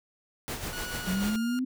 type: noise with tremolo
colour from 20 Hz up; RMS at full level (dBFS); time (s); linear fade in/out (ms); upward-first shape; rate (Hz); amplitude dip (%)
pink; -34; 0.48-1.36; 0; sine; 6.8; 50
type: tone with pitch glide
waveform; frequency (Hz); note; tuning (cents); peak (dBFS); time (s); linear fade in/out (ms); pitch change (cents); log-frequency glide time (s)
sawtooth; 1464 to 1410.9; F#6 to F6; -19 to +17; -34; 0.73-1.59; 0; -64; 1.01-1.34
type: linear sweep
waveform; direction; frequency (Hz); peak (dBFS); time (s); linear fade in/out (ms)
sine; up; 180 to 261.6; -26; 1.07-1.65; 10
effects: none